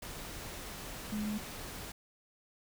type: tone in noise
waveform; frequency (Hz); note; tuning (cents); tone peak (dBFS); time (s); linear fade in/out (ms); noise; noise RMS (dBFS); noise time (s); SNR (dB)
sine; 211.1; G#3; +29; -33; 1.12-1.38; 5; pink; -44; 0.02-1.92; +8
effects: none